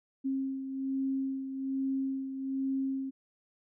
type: beating tone pair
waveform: sine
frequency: 268 / 269.2 Hz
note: C4 / C4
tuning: +42 / +49 cents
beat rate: 1.2 Hz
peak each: -31 / -39 dBFS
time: 0.24-3.11 s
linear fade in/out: 20 ms
effects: none